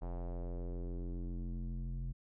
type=tone with low-pass filter sweep; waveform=square; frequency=43.65 Hz; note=F1; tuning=in tune; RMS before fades=-40 dBFS; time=0.01-2.13 s; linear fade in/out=20 ms; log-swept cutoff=810 to 150 Hz; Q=2; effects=none